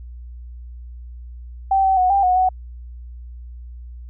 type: tone with pitch steps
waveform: sine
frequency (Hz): 776 / 767 / 735 / 792 / 731 / 744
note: G5 / G5 / F#5 / G5 / F#5 / F#5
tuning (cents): -18 / -38 / -12 / +18 / -21 / +9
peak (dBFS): -13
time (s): 1.71-2.49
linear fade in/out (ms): 5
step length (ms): 130
effects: added 60 Hz sine -33 dBFS peak until 4.09 s